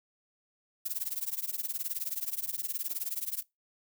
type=noise with tremolo; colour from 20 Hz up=violet; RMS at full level=-31 dBFS; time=0.85-3.43 s; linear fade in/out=10 ms; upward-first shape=triangle; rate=19 Hz; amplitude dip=100%; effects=noise-tail reverb RT60 0.2 s tail -23 dB re dry